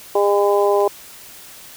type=harmonic tone; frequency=202.7 Hz; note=G#3; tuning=42 cents flat; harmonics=2 / 3 / 4 / 5; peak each=-15 / -19 / -21 / -23 dBFS; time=0.15-0.88 s; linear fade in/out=5 ms
type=clicks; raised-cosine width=0.2 ms; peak=-23 / -25 dBFS; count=2; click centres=0.805 / 0.815 s
effects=white hiss -40 dBFS RMS until 1.76 s